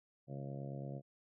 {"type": "harmonic tone", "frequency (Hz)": 69, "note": "C#2", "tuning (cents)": -7, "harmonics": [2, 3, 4, 5, 6, 7, 8, 9, 10], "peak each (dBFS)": [-43, -50, -54, -54, -59, -56, -52, -58, -57], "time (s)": [0.27, 1.02], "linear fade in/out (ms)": 50, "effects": []}